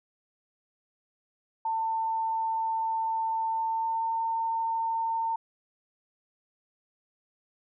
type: tone with pitch glide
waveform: sine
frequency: 896 to 906.4 Hz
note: A5 to A#5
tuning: +31 to -49 cents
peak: -26 dBFS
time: 1.65-5.36 s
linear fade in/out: 5 ms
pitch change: +20 cents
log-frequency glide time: 3.47-4.18 s
effects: none